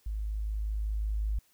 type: tone with level ramp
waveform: sine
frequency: 52.7 Hz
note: G#1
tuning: 26 cents sharp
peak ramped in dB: -31 to -27 dBFS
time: 0.06-1.39 s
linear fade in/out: 5 ms
effects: white hiss -67 dBFS RMS until 1.53 s